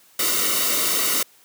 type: noise with comb filter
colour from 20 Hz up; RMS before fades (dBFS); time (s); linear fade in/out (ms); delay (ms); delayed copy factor
white; -21; 0.19-1.23; 5; 1.2; -0.75
effects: white hiss -54 dBFS RMS until 1.44 s + high-pass 150 Hz 12 dB/octave